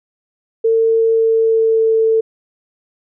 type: tone with pitch glide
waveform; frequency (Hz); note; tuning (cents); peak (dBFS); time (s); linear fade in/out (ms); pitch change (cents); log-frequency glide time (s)
sine; 451.3 to 445.9; A4 to A4; +44 to +23; -10; 0.64-2.21; 10; -21; 1.08-1.93
effects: none